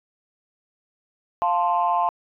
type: chord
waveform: sine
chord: F major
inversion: none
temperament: equal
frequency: 698.5 / 880 / 1046.5 Hz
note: F5 / A5 / C6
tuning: 0 / 0 / 0 cents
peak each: -22 dBFS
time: 1.42-2.09 s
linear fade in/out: 0 ms
effects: tanh soft clip ceiling -11 dBFS